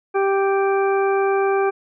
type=harmonic tone; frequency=392 Hz; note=G4; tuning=in tune; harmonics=1 / 2 / 3 / 4 / 6; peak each=-17 / -23 / -27 / -29 / -33 dBFS; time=0.14-1.71 s; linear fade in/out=20 ms; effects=none